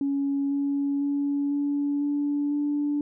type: tone with pitch steps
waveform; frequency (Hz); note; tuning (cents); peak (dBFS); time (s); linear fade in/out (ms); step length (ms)
sine; 279.1 / 281.5 / 284 / 286.4 / 288.9 / 291.5; C#4 / C#4 / C#4 / D4 / D4 / D4; +12 / +27 / +42 / -43 / -28 / -13; -22; 0.01-3.01; 2; 500
effects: tanh soft clip ceiling -18 dBFS